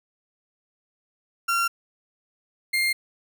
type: tone pair in turn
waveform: 35% pulse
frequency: 1374 / 2114 Hz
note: F6 / C7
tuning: -29 / +17 cents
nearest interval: perfect fifth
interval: 746 cents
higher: second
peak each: -19 dBFS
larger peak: neither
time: 1.48-1.68 / 2.73-2.93 s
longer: neither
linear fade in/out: 10 ms
effects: none